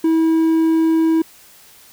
triangle tone, 323.7 Hz, E4, 31 cents flat, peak -10 dBFS, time 0.04-1.22 s, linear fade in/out 5 ms, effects white hiss -46 dBFS RMS until 1.92 s

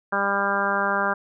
harmonic tone, 199.3 Hz, G3, 29 cents sharp, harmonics 1 / 2 / 3 / 4 / 5 / 6 / 7 / 8, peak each -32 / -32 / -29 / -29 / -28 / -28 / -27 / -27 dBFS, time 0.12-1.14 s, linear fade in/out 10 ms, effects none

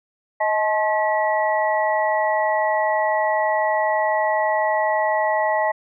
sine tone cluster, 630 / 862 / 1070 / 1938 Hz, D#5 / A5 / C6 / B6, +21 / -36 / +38 / -33 cents, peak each -21 / -21 / -29 / -25 dBFS, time 0.4-5.72 s, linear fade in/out 10 ms, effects none

